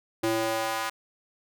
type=tone with high-pass filter sweep; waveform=square; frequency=111.9 Hz; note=A2; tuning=30 cents sharp; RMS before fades=-28 dBFS; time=0.23-0.9 s; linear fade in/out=10 ms; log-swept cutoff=310 to 1100 Hz; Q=1.5; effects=none